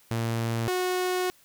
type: tone pair in turn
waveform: sawtooth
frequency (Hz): 115.1 / 365.4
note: A#2 / F#4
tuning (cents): -22 / -22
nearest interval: octave + minor sixth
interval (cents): 2000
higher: second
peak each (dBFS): -22 / -21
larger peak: second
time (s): 0.11-0.68 / 0.68-1.3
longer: second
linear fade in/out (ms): 0
effects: white hiss -59 dBFS RMS until 1.44 s